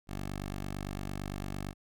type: tone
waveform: 10% pulse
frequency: 48.85 Hz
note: G1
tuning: 5 cents flat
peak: -28 dBFS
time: 0.07-1.74 s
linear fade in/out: 50 ms
effects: none